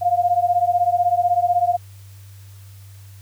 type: beating tone pair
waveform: sine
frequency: 698.5 / 714.5 Hz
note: F5 / F5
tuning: 0 / +39 cents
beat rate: 16 Hz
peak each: -18 dBFS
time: 0.01-1.77 s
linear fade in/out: 20 ms
effects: added 98 Hz sine -39 dBFS peak until 3.21 s + white hiss -52 dBFS RMS until 3.21 s